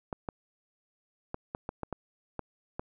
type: clicks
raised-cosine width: 1 ms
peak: -20 dBFS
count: 9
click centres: 0.128 / 0.288 / 1.344 / 1.549 / 1.691 / 1.833 / 1.927 / 2.393 / 2.795 s
effects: none